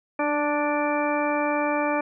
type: harmonic tone with a mistuned harmonic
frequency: 293.7 Hz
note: D4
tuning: in tune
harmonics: 1 / 2 / 3 / 4 / 5 / 6 / 8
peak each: -27 / -26 / -28 / -31 / -35 / -35 / -32 dBFS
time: 0.19-2.01 s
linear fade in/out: 5 ms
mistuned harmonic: 1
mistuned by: +18 cents
effects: none